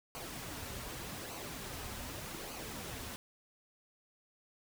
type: noise with flanger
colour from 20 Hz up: pink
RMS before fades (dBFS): -44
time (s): 0.15-3.16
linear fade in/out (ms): 0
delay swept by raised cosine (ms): 0.56 to 6.36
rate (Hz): 0.84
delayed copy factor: -0.5
effects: none